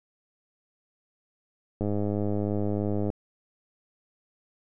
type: click train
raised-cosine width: 2 ms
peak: -16 dBFS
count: 134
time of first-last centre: 1.81-3.101 s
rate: 103 Hz
effects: none